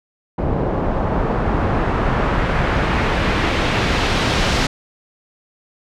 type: noise with low-pass filter sweep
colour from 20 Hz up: pink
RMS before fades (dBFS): -18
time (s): 0.38-4.67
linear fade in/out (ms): 5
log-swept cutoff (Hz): 670 to 4800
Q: 0.92
effects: none